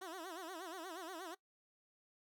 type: tone with vibrato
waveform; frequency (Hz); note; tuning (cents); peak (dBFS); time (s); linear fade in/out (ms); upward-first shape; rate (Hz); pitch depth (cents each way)
15% pulse; 350; F4; +4; -39; 0.01-1.35; 10; sine; 8.4; 170
effects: noise-tail reverb RT60 0.1 s tail -20 dB re dry